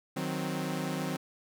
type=chord; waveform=sawtooth; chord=C diminished; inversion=first; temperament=equal; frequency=155.56 / 185 / 261.6 Hz; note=Eb3 / Gb3 / C4; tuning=0 / 0 / 0 cents; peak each=-32 dBFS; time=0.16-1.17 s; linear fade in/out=10 ms; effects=none